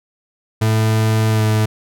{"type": "tone with pitch glide", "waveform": "40% pulse", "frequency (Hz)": [110, 108.36], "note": ["A2", "A2"], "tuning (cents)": [0, -26], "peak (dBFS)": -12, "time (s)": [0.61, 1.66], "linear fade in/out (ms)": 10, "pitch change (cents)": -26, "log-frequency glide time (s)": [1.3, 1.43], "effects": []}